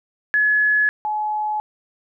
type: tone pair in turn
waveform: sine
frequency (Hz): 1700 / 850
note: G#6 / G#5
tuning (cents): +40 / +40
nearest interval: octave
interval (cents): 1200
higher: first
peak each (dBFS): -14 / -20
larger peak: first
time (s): 0.34-0.89 / 1.05-1.6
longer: neither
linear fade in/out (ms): 0
effects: none